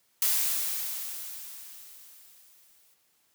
blue noise with exponential decay, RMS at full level -24 dBFS, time 0.22-2.94 s, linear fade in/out 1 ms, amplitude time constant 590 ms, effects white hiss -69 dBFS RMS until 3.34 s + high-pass 60 Hz 12 dB/octave

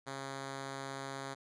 5% pulse tone, 136.1 Hz, C#3, 31 cents flat, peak -29 dBFS, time 0.06-1.35 s, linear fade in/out 20 ms, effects resampled to 22050 Hz

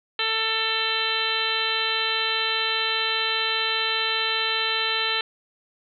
harmonic tone, 445 Hz, A4, 20 cents sharp, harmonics 1 / 2 / 3 / 4 / 5 / 6 / 7 / 8 / 9, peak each -34 / -34 / -31 / -30 / -33 / -30 / -28 / -34 / -28 dBFS, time 0.19-5.21 s, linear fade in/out 2 ms, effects none

